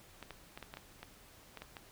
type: clicks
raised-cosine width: 0.3 ms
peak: -29 dBFS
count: 10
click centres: 0.227 / 0.307 / 0.575 / 0.627 / 0.739 / 0.771 / 1.03 / 1.573 / 1.62 / 1.768 s
effects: pink hiss -59 dBFS RMS until 1.91 s